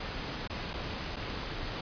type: noise with dropouts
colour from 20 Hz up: pink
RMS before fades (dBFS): -37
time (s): 0-1.81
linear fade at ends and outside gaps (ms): 5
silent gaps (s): 0.476-0.497 / 0.733-0.738 / 1.161-1.165
effects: resampled to 11025 Hz